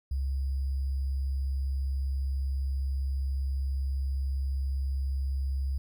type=tone with sample-and-hold; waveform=sine; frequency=67.4 Hz; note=C#2; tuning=48 cents flat; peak=-27 dBFS; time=0.11-5.78 s; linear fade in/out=5 ms; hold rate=4900 Hz; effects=none